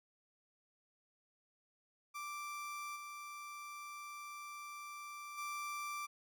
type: tone with level steps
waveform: 30% pulse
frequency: 1174.7 Hz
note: D6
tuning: in tune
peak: -40 / -44 / -38 dBFS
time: 2.14-6.07 s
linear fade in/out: 20 ms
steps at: 2.95 / 5.37 s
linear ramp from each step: 20 ms
effects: none